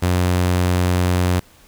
sawtooth tone, 90 Hz, F#2, 47 cents flat, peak -11 dBFS, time 0.02-1.4 s, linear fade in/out 10 ms, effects pink hiss -50 dBFS RMS until 1.67 s

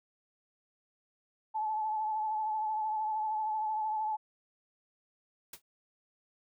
sine tone with vibrato, 864 Hz, A5, 32 cents flat, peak -30 dBFS, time 1.54-4.17 s, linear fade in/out 20 ms, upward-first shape sine, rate 13 Hz, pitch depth 31 cents each way
white noise with exponential decay, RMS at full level -40 dBFS, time 5.53-5.62 s, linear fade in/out 5 ms, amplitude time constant 18 ms
effects none

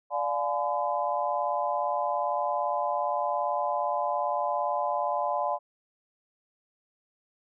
sine chord, D diminished seventh, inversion none, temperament just, 587.3 / 704.8 / 845.8 / 1014.9 Hz, D5 / F5 / Ab5 / Cb6, 0 / +16 / +31 / +47 cents, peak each -31 dBFS, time 0.1-5.59 s, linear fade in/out 50 ms, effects none

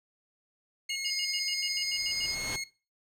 20% pulse tone, 2164 Hz, C#7, 42 cents flat, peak -27 dBFS, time 0.89-2.64 s, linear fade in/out 5 ms
sine tone bursts, 2866 Hz, F7, 44 cents sharp, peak -34 dBFS, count 10, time 0.9-2.261 s, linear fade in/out 2 ms, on 56 ms, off 89 ms
sine tone with tremolo, 4995 Hz, D#8, 6 cents sharp, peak -29 dBFS, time 1.05-2.35 s, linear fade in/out 10 ms, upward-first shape sine, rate 17 Hz, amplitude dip 55%
pink noise with exponential growth, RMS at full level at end -36 dBFS, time 1.45-2.56 s, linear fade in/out 1 ms, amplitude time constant 240 ms
effects noise-tail reverb RT60 0.3 s tail -17 dB re dry + low-pass 12000 Hz 12 dB/octave

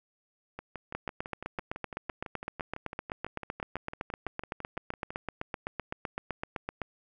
two click trains, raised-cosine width 0.5 ms, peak -24 / -18 dBFS, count 28 / 47, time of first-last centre 0.59-5.105 / 0.95-6.817 s, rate 5.98 / 7.84 Hz, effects none

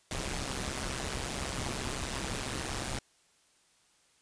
pink noise with amplitude modulation, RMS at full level -32 dBFS, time 0.11-2.99 s, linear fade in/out 2 ms, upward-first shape sine, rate 134 Hz, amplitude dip 85%, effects white hiss -67 dBFS RMS until 4.21 s + resampled to 22050 Hz

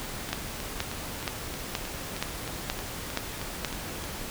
two click trains, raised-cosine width 0.2 ms, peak -10 / -19 dBFS, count 8 / 13, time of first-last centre 0.33-3.648 / 0.29-4.04 s, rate 2.11 / 3.2 Hz, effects pink hiss -37 dBFS RMS until 4.3 s

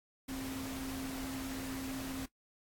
sine tone in noise, 265.8 Hz, C4, 27 cents sharp, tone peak -39 dBFS, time 0.28-2.26 s, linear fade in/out 10 ms, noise pink, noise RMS -45 dBFS, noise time 0.28-2.26 s, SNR +3 dB, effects noise-tail reverb RT60 0.1 s tail -18 dB re dry + AAC 64 kbps

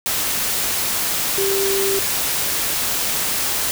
sine tone in noise, 392 Hz, G4, in tune, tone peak -19 dBFS, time 1.38-1.99 s, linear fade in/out 0 ms, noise white, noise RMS -21 dBFS, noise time 0.06-3.71 s, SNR -1 dB, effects none

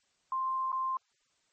sine tone with dropouts, 1049 Hz, C6, 4 cents sharp, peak -29 dBFS, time 0.32-0.97 s, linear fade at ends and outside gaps 2 ms, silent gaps 0.719-0.727 s, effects white hiss -73 dBFS RMS until 1.52 s + MP3 32 kbps

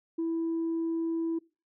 sine tone, 329.6 Hz, E4, in tune, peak -26 dBFS, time 0.18-1.39 s, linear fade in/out 10 ms, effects noise-tail reverb RT60 0.3 s tail -23 dB re dry + tanh soft clip ceiling -25 dBFS

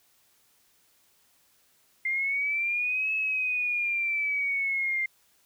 sine linear two-way sweep, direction up then down, 2093 to 2594 to 2093 Hz, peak -25 dBFS, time 2.05-5.06 s, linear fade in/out 5 ms, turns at 3.13 s, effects white hiss -65 dBFS RMS until 5.45 s

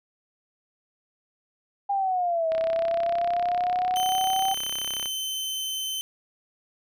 sine linear two-way sweep, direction down then up, 808 to 644 to 773 Hz, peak -22 dBFS, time 1.89-4.54 s, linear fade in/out 10 ms, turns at 2.48 s
click train, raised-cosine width 0.3 ms, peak -20 dBFS, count 85, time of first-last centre 2.52-5.058 s, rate 33.1 Hz
sawtooth tone, 3073 Hz, G7, 35 cents flat, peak -25 dBFS, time 3.96-6.01 s, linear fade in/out 0 ms
effects none

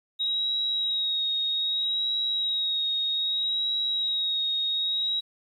sine tone with vibrato, 3800 Hz, A#7, 33 cents sharp, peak -24 dBFS, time 0.19-5.21 s, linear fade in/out 20 ms, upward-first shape sine, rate 0.63 Hz, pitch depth 28 cents each way, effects 10-bit

